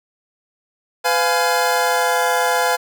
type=chord; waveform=25% pulse; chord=F diminished; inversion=second; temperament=just; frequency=502.9 / 698.5 / 838.1 Hz; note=Cb5 / F5 / Ab5; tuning=+31 / 0 / +16 cents; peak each=-16 dBFS; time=1.04-2.77 s; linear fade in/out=20 ms; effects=none